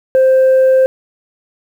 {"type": "tone", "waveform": "sine", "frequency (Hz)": 523.3, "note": "C5", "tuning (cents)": 0, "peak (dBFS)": -4, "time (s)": [0.15, 0.86], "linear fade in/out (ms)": 0, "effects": ["tanh soft clip ceiling -5 dBFS", "7-bit"]}